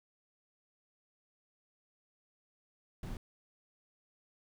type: noise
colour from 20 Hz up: brown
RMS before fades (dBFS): -41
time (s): 3.03-3.17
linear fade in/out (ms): 2
effects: none